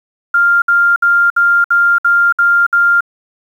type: tone bursts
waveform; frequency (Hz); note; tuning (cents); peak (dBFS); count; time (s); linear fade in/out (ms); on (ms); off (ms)
sine; 1396.9; F6; 0; -7; 8; 0.34-3.007; 5; 280; 61
effects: 7-bit